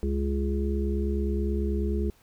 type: harmonic tone with a mistuned harmonic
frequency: 69.3 Hz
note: C#2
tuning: in tune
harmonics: 1 / 3 / 5 / 6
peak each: -26 / -31 / -33 / -34 dBFS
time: 0.03-2.1 s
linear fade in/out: 0 ms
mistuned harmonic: 3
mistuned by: -19 cents
effects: pink hiss -61 dBFS RMS until 2.22 s